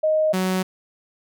sine / sawtooth tone pair in turn, 623 / 186.29 Hz, D#5 / F#3, +2 / +12 cents, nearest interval octave + major sixth, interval 2090 cents, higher first, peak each -16 dBFS, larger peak neither, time 0.03-0.33 / 0.33-0.63 s, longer neither, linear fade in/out 10 ms, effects none

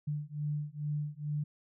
sine beating tone pair, 147.3 / 149.6 Hz, D3 / D3, +6 / +32 cents, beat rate 2.3 Hz, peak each -36 / -36 dBFS, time 0.07-1.44 s, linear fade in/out 10 ms, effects none

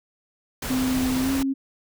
pink noise, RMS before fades -30 dBFS, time 0.62-1.43 s, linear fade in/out 5 ms
sine tone with pitch glide, 257.6 to 270.4 Hz, C4 to C#4, -27 to -43 cents, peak -21 dBFS, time 0.69-1.54 s, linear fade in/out 20 ms, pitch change +84 cents, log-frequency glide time 1.2-1.31 s
effects none

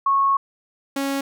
sine / sawtooth tone pair in turn, 1099 / 275.5 Hz, C#6 / C#4, -15 / -11 cents, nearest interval 2 octaves, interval 2396 cents, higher first, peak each -15 / -18 dBFS, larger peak first, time 0.06-0.37 / 0.96-1.21 s, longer first, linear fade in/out 5 ms, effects none

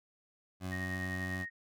20% pulse tone, 92.5 Hz, F#2, in tune, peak -32 dBFS, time 0.6-1.46 s, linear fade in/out 50 ms
sine tone with tremolo, 1864.7 Hz, A#6, in tune, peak -36 dBFS, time 0.71-1.5 s, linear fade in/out 20 ms, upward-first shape triangle, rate 10 Hz, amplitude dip 55%
effects none

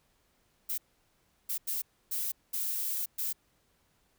violet noise bursts at uneven times, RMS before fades -33 dBFS, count 6, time 0.69-0.78 / 1.49-1.58 / 1.67-1.82 / 2.11-2.32 / 2.53-3.06 / 3.18-3.33 s, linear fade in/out 10 ms, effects pink hiss -71 dBFS RMS until 4.18 s

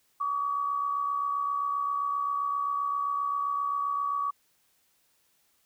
sine tone pair together, 1136.4 / 1204 Hz, C#6 / D6, +43 / +43 cents, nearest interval minor second, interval 100 cents, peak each -27 / -36 dBFS, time 0.2-4.31 s, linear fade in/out 10 ms, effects white hiss -69 dBFS RMS until 5.65 s

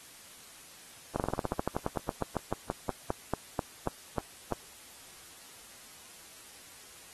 slowing click train, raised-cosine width 1 ms, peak -16 dBFS, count 25, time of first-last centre 1.16-4.523 s, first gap 38 ms, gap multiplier 1.1, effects white hiss -52 dBFS RMS until 7.13 s + AAC 32 kbps

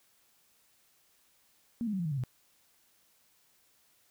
sine tone with pitch steps, 234.3 / 211.2 / 190.31 / 171.52 / 154.58 / 139.32 / 125.56 Hz, A#3 / G#3 / F#3 / F3 / D#3 / C#3 / B2, +9 / +29 / +49 / -31 / -11 / +9 / +29 cents, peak -30 dBFS, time 1.81-2.237 s, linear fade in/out 0 ms, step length 61 ms, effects white hiss -68 dBFS RMS until 4.1 s

